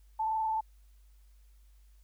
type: tone with frequency modulation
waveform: sine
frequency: 880 Hz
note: A5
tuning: in tune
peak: -28 dBFS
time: 0.19-0.61 s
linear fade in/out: 10 ms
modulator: 23.1 Hz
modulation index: 0.61
effects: added 50 Hz sine -56 dBFS peak until 2.03 s + white hiss -73 dBFS RMS until 2.03 s